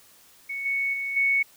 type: tone with level steps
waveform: sine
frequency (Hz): 2217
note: C#7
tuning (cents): 0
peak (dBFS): -29 / -23 / -27 / -19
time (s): 0.49-1.43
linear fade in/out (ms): 10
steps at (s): 0.65 / 0.93 / 1.16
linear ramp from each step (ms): 10
effects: white hiss -55 dBFS RMS until 1.56 s